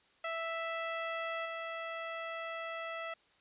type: tone with level steps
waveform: 15% pulse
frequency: 659.3 Hz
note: E5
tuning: in tune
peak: -29 / -32 dBFS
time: 0.24-3.14 s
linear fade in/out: 5 ms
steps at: 1.45 s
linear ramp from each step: 10 ms
effects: white hiss -68 dBFS RMS until 3.4 s + resampled to 8000 Hz